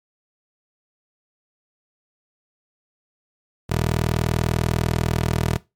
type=tone with high-pass filter; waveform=15% pulse; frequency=40.15 Hz; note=E1; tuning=45 cents flat; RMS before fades=-22 dBFS; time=3.69-5.58 s; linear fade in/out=20 ms; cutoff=88 Hz; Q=0.71; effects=noise-tail reverb RT60 0.2 s tail -17 dB re dry + MP3 96 kbps